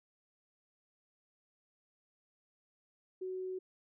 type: tone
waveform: sine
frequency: 372.4 Hz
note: F#4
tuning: 11 cents sharp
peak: -37 dBFS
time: 3.21-3.59 s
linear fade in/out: 10 ms
effects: none